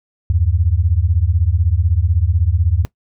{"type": "beating tone pair", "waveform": "sine", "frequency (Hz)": [77.6, 93.6], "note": ["D#2", "F#2"], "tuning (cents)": [-4, 20], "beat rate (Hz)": 16, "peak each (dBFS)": -15, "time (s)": [0.3, 2.85], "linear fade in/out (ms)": 0, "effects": ["noise-tail reverb RT60 0.1 s tail -20 dB re dry"]}